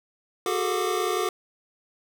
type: tone cluster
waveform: square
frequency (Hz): 367.7 / 414.1 / 445.1 / 724 / 1182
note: F#4 / G#4 / A4 / F#5 / D6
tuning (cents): -11 / -5 / +20 / -38 / +11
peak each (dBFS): -29 / -32 / -31 / -34 / -31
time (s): 0.46-1.29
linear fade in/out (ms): 2
effects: none